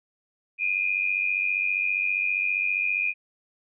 sine tone pair together, 2409 / 2504 Hz, D7 / D#7, +43 / +10 cents, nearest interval minor second, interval 67 cents, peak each -25 / -26 dBFS, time 0.58-3.14 s, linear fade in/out 50 ms, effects none

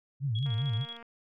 sine tone with vibrato, 123.47 Hz, B2, in tune, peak -27 dBFS, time 0.2-0.86 s, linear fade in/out 50 ms, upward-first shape sine, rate 5 Hz, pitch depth 250 cents each way
sine tone with tremolo, 3322 Hz, G#7, in tune, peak -37 dBFS, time 0.35-0.97 s, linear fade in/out 5 ms, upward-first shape square, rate 13 Hz, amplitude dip 60%
click train, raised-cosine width 0.5 ms, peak -35 dBFS, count 133, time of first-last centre 0.46-1.027 s, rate 233 Hz
effects none

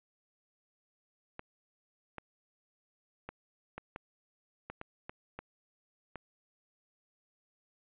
clicks, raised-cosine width 0.5 ms, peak -26 dBFS, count 10, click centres 1.394 / 2.183 / 3.29 / 3.78 / 3.961 / 4.7 / 4.814 / 5.095 / 5.39 / 6.157 s, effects resampled to 8000 Hz

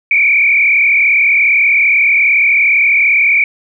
sine tone with frequency modulation, 2302 Hz, D7, 35 cents flat, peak -7 dBFS, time 0.11-3.44 s, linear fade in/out 2 ms, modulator 37.5 Hz, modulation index 2.4, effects none

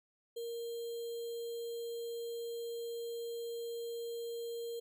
sine tone with sample-and-hold, 466.2 Hz, A#4, in tune, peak -38 dBFS, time 0.36-4.8 s, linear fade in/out 10 ms, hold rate 3675 Hz, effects none

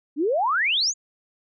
sine exponential sweep, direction up, 268.2 to 7100 Hz, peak -19 dBFS, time 0.16-0.94 s, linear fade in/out 50 ms, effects none

